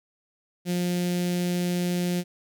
sawtooth tone with notch filter, 177.2 Hz, F3, 25 cents sharp, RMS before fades -26 dBFS, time 0.65-2.24 s, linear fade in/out 50 ms, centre 1100 Hz, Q 0.54, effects none

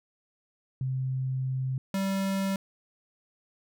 sine / square tone pair in turn, 130.81 / 194.13 Hz, C3 / G3, 0 / -17 cents, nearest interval perfect fifth, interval 683 cents, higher second, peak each -27 dBFS, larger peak neither, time 0.81-1.78 / 1.94-2.56 s, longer first, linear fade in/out 2 ms, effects none

